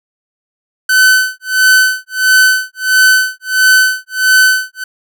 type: tone with tremolo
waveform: 45% pulse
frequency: 1517 Hz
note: F#6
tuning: 43 cents sharp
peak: -4 dBFS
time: 0.89-4.84 s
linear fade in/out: 5 ms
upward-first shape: sine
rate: 1.5 Hz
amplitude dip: 100%
effects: none